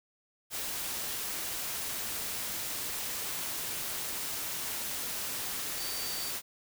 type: tone in noise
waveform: sine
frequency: 4600 Hz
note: D8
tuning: 37 cents flat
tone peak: -40 dBFS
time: 5.76-6.33 s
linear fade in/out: 50 ms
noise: white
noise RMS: -36 dBFS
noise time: 0.5-6.42 s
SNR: -7 dB
effects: none